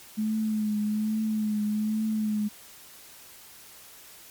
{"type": "tone with vibrato", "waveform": "sine", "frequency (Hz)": 214.2, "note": "A3", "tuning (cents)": -46, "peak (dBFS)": -24, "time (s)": [0.17, 2.49], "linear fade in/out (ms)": 20, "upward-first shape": "triangle", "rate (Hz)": 1.2, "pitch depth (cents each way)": 41, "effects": ["white hiss -49 dBFS RMS until 4.3 s", "MP3 96 kbps"]}